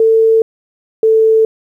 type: tone pair in turn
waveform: sine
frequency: 447.1 / 442.7 Hz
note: A4 / A4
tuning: +28 / +11 cents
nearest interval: unison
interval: 17 cents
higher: first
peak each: -6 dBFS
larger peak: neither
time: 0-0.42 / 1.03-1.45 s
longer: neither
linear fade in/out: 2 ms
effects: 8-bit